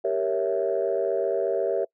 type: chord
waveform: sine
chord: G diminished seventh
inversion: none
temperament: equal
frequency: 392 / 466.2 / 554.4 / 659.3 Hz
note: G4 / Bb4 / Db5 / Fb5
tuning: 0 / 0 / 0 / 0 cents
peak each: -27 dBFS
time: 0.04-1.85 s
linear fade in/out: 10 ms
effects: noise-tail reverb RT60 0.1 s tail -25 dB re dry + tanh soft clip ceiling -14 dBFS